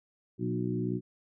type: harmonic tone with a mistuned harmonic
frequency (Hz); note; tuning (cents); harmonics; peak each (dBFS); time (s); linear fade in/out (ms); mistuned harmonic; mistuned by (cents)
61; B1; -21; 2 / 3 / 4 / 5 / 6; -34 / -34 / -37 / -36 / -36; 0.38-1.01; 50; 5; +21
effects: none